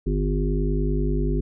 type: harmonic tone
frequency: 50.3 Hz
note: G1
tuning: 45 cents sharp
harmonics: 1 / 3 / 5 / 7 / 8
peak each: -22 / -27 / -29 / -30 / -31 dBFS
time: 0.06-1.41 s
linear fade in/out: 10 ms
effects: none